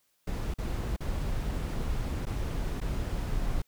brown noise with dropouts, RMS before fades -31 dBFS, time 0.27-3.62 s, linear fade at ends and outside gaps 5 ms, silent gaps 0.54-0.584 / 0.965-1.005 / 2.255-2.266 / 2.804-2.813 s, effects white hiss -72 dBFS RMS until 3.67 s

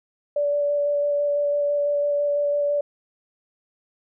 sine tone with vibrato, 579 Hz, D5, 25 cents flat, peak -19 dBFS, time 0.36-2.81 s, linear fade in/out 5 ms, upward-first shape square, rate 6 Hz, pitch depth 8 cents each way, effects none

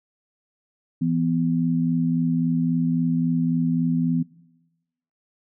sine tone pair together, 166.52 / 250.2 Hz, E3 / B3, +18 / +23 cents, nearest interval perfect fifth, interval 705 cents, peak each -22 dBFS, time 1.01-4.23 s, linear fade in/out 10 ms, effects noise-tail reverb RT60 1.0 s tail -21 dB re dry

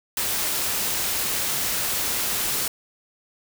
white noise, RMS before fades -25 dBFS, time 0.17-2.68 s, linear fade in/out 2 ms, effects none

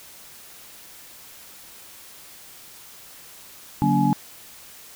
sine tone cluster, 145.6 / 188.2 / 234.7 / 286.2 / 844 Hz, D3 / F#3 / A#3 / D4 / G#5, -15 / +30 / +12 / -45 / +28 cents, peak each -23 dBFS, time 3.82-4.13 s, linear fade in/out 0 ms, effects white hiss -45 dBFS RMS until 4.95 s

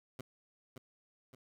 15% pulse tone with echo, 129.2 Hz, C3, 21 cents flat, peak -35 dBFS, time 0.19-0.21 s, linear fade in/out 2 ms, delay 570 ms, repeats 2, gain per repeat -6 dB, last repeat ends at 1.35 s, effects none

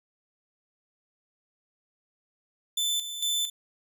sawtooth tone with tremolo, 3525 Hz, A7, 2 cents sharp, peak -22 dBFS, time 2.77-3.5 s, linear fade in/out 5 ms, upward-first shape square, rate 2.2 Hz, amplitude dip 65%, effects none

